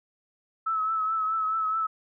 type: tone with vibrato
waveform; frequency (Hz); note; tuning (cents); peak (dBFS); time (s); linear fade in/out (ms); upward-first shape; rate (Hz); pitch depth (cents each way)
sine; 1300; E6; -24; -24; 0.66-1.87; 10; triangle; 4.7; 41
effects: none